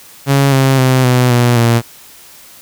sawtooth tone with pitch steps, 138.59 / 134.02 / 129.61 / 125.34 / 121.21 / 117.21 Hz, C#3 / C3 / C3 / B2 / B2 / A#2, 0 / +42 / -16 / +26 / -32 / +10 cents, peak -4 dBFS, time 0.26-1.82 s, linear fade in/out 50 ms, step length 260 ms, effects white hiss -39 dBFS RMS until 2.61 s

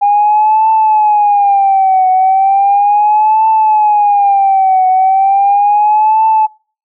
sine tone with vibrato, 811 Hz, G#5, 41 cents flat, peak -5 dBFS, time 0.01-6.47 s, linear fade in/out 20 ms, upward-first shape triangle, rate 0.36 Hz, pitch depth 150 cents each way, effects noise-tail reverb RT60 0.4 s tail -25 dB re dry + tanh soft clip ceiling -1 dBFS

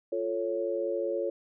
sine chord, F augmented, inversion none, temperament equal, 349.2 / 440 / 554.4 Hz, F4 / A4 / C#5, 0 / 0 / 0 cents, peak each -33 / -33 / -31 dBFS, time 0.12-1.3 s, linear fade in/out 5 ms, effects none

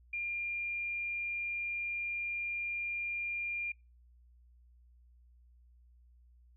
sine tone, 2400 Hz, D7, 37 cents sharp, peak -34 dBFS, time 0.13-3.72 s, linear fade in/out 5 ms, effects noise-tail reverb RT60 0.3 s tail -26 dB re dry + added 60 Hz sine -59 dBFS peak until 6.56 s

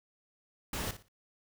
pink noise with echo, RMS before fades -36 dBFS, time 0.73-0.91 s, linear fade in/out 2 ms, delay 58 ms, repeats 3, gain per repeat -12 dB, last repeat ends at 1.084 s, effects none

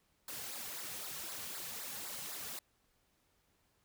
white noise with flanger, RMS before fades -44 dBFS, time 0.28-2.59 s, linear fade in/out 2 ms, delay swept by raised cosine 0.32 to 3.22 ms, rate 3.9 Hz, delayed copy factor -0.75, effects pink hiss -75 dBFS RMS until 3.84 s

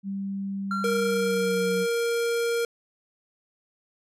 sine tone with pitch glide, 196.4 to 184.31 Hz, G3 to F#3, +4 to -6 cents, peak -28 dBFS, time 0.03-1.87 s, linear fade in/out 50 ms, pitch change -110 cents, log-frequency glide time 0.98-1.61 s
triangle tone with exponential decay, 1373 Hz, F6, 30 cents flat, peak -24 dBFS, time 0.71-2.23 s, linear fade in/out 2 ms, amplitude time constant 330 ms
square tone, 467.4 Hz, A#4, 5 cents sharp, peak -24 dBFS, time 0.84-2.65 s, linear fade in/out 2 ms
effects resampled to 32000 Hz

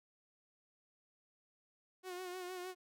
sawtooth tone with vibrato, 364.2 Hz, F#4, 27 cents flat, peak -39 dBFS, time 2.03-2.75 s, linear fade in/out 50 ms, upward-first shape sine, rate 6.5 Hz, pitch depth 43 cents each way, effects none

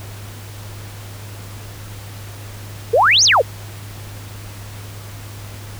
sine exponential two-way sweep, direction up then down, 416.4 to 6700 to 416.4 Hz, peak -9 dBFS, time 2.93-3.42 s, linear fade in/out 10 ms, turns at 3.24 s, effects added 102 Hz sine -32 dBFS peak until 5.79 s + pink hiss -38 dBFS RMS until 5.79 s

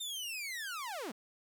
sawtooth linear sweep, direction down, 3658 to 185 Hz, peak -35 dBFS, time 0-1.12 s, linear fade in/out 10 ms, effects 11-bit

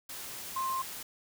sine tone in noise, 1055 Hz, C6, 14 cents sharp, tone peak -30 dBFS, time 0.56-0.82 s, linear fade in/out 5 ms, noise white, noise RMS -42 dBFS, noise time 0.09-1.03 s, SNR +9 dB, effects none

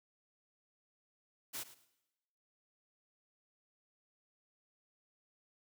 white noise with echo, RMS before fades -42 dBFS, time 1.53-1.64 s, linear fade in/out 20 ms, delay 110 ms, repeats 2, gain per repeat -15 dB, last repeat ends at 1.86 s, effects noise-tail reverb RT60 1.0 s tail -19 dB re dry + high-pass 150 Hz 12 dB/octave

